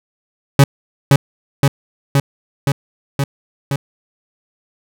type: tone with echo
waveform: 40% pulse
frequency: 139.4 Hz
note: C#3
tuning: 10 cents sharp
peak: -3 dBFS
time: 0.59-0.64 s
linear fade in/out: 2 ms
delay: 520 ms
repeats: 6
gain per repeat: -2 dB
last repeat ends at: 3.76 s
effects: none